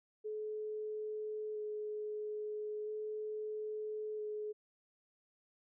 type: tone with vibrato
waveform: sine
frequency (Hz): 426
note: G#4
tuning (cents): +44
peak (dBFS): -38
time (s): 0.24-4.53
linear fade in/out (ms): 20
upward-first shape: square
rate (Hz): 0.38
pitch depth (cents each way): 9
effects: none